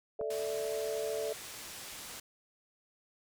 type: chord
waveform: sine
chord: A suspended fourth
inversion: none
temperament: just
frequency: 440 / 586.7 / 660 Hz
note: A4 / D5 / E5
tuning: 0 / -2 / +2 cents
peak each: -35 / -38 / -40 dBFS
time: 0.19-1.33 s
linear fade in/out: 5 ms
type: click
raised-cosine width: 1 ms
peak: -29 dBFS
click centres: 0.212 s
type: low-pass noise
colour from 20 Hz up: white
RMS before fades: -46 dBFS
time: 0.3-2.2 s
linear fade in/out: 5 ms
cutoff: 10000 Hz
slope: 12 dB/octave
effects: none